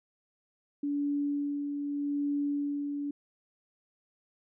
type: tone with tremolo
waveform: sine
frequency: 287.2 Hz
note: D4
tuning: 39 cents flat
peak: -27 dBFS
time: 0.83-3.11 s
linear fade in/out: 5 ms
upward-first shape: sine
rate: 0.82 Hz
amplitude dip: 40%
effects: none